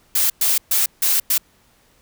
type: noise bursts at uneven times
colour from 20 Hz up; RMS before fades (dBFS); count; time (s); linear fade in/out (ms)
blue; -17; 5; 0.15-0.3 / 0.41-0.58 / 0.71-0.86 / 1.02-1.2 / 1.3-1.38; 5
effects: pink hiss -57 dBFS RMS until 2.01 s